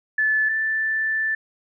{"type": "tone pair in turn", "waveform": "sine", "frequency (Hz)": [1737, 1762.3], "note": ["A6", "A6"], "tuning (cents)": [-23, 2], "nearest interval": "unison", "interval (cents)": 25, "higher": "second", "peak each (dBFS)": [-17, -20], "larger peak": "first", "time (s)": [[0.18, 0.49], [0.49, 1.35]], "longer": "second", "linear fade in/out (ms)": 5, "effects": []}